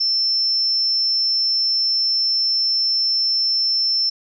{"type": "tone", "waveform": "sine", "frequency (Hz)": 5340, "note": "E8", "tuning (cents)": 22, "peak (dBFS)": -16, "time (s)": [0, 4.1], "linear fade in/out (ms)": 10, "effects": []}